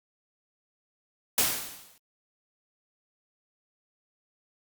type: noise with exponential decay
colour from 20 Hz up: white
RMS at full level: -21 dBFS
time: 1.38-1.98 s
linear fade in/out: 2 ms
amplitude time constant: 130 ms
effects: Opus 48 kbps